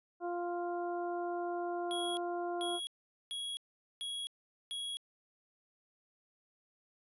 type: harmonic tone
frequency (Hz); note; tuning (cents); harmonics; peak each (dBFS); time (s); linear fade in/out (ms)
349.2; F4; 0; 1 / 2 / 3 / 4; -37 / -38 / -47 / -49; 0.2-2.8; 50
type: tone bursts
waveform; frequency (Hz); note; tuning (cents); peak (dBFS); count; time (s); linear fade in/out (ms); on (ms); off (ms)
square; 3322; G#7; 0; -38; 5; 1.91-4.97; 0; 260; 440
effects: resampled to 24000 Hz